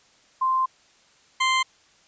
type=tone pair in turn; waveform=sine / 20% pulse; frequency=1044 / 1044 Hz; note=C6 / C6; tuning=-4 / -4 cents; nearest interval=unison; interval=0 cents; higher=neither; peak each=-19 / -14 dBFS; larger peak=second; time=0.41-0.66 / 1.4-1.63 s; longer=first; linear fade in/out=10 ms; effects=white hiss -58 dBFS RMS until 2.07 s + resampled to 16000 Hz